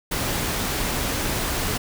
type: noise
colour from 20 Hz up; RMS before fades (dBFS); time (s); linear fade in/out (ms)
pink; -25; 0.11-1.78; 10
effects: none